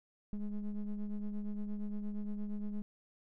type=ring-modulated tone; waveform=triangle; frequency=105.3 Hz; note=G#2; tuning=24 cents sharp; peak=-30 dBFS; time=0.33-2.82 s; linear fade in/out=0 ms; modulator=101 Hz; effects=none